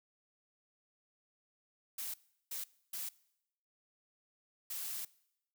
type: noise bursts at uneven times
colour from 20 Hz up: blue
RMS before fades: -41 dBFS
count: 4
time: 1.98-2.14 / 2.51-2.64 / 2.93-3.09 / 4.7-5.05 s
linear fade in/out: 5 ms
effects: noise-tail reverb RT60 0.8 s tail -22 dB re dry